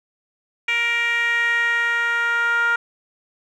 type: tone with band-pass filter sweep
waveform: 10% pulse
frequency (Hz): 469.5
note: A#4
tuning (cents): +12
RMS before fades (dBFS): -20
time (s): 0.68-2.76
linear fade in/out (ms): 5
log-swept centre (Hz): 2300 to 1400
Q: 4.5
effects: none